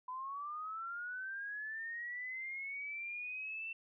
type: linear sweep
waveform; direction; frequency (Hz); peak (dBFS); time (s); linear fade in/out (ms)
sine; up; 999 to 2689; -40; 0.08-3.73; 5
effects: none